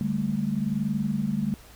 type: chord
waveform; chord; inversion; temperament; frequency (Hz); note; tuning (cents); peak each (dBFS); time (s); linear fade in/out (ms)
sine; D suspended fourth; none; equal with one note detuned; 146.83 / 198.96 / 220; D3 / G3 / A3; 0 / +26 / 0; -31 / -27 / -28; 0.01-1.54; 0
effects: added 60 Hz sine -51 dBFS peak until 1.75 s + pink hiss -51 dBFS RMS until 1.75 s